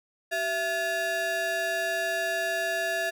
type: ring-modulated tone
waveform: square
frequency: 523.3 Hz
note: C5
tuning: in tune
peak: -24 dBFS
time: 0.31-3.11 s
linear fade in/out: 20 ms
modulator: 1190 Hz
effects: none